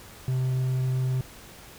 triangle tone, 129.1 Hz, C3, 23 cents flat, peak -21 dBFS, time 0.28-1.21 s, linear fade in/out 2 ms, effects pink hiss -47 dBFS RMS until 1.78 s

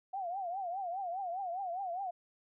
sine tone with vibrato, 736 Hz, F#5, 9 cents flat, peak -35 dBFS, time 0.13-2.11 s, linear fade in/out 10 ms, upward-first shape triangle, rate 4.9 Hz, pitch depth 170 cents each way, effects none

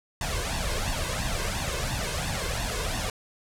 pink noise with flanger, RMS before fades -29 dBFS, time 0.21-3.1 s, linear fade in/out 2 ms, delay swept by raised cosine 1.1 to 1.94 ms, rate 2.9 Hz, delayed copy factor +0.75, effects low-pass 10000 Hz 12 dB/octave

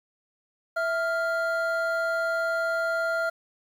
triangle tone pair together, 659.2 / 1396.9 Hz, E5 / F6, 0 / 0 cents, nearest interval octave + minor second, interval 1300 cents, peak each -25 dBFS, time 0.76-3.3 s, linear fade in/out 10 ms, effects 9-bit

